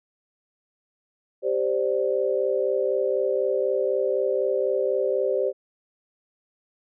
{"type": "chord", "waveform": "sine", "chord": "G suspended fourth", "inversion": "none", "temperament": "equal", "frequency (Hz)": [392, 523.3, 587.3], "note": ["G4", "C5", "D5"], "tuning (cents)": [0, 0, 0], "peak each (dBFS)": [-25, -24, -27], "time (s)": [1.42, 5.53], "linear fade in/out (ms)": 50, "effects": []}